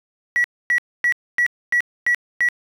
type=tone bursts; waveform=triangle; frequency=1934 Hz; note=B6; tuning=37 cents flat; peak=-11 dBFS; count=7; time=0.36-2.487 s; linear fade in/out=0 ms; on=81 ms; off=260 ms; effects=tanh soft clip ceiling -11 dBFS